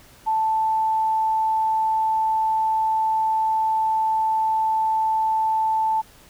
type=tone; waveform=sine; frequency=880 Hz; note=A5; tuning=in tune; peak=-18 dBFS; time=0.26-6.02 s; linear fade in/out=20 ms; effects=pink hiss -50 dBFS RMS until 6.29 s